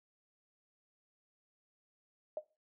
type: tone with exponential decay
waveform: sine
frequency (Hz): 615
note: D#5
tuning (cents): -20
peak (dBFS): -31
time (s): 2.37-2.44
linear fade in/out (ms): 2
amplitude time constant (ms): 15
effects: noise-tail reverb RT60 0.3 s tail -19 dB re dry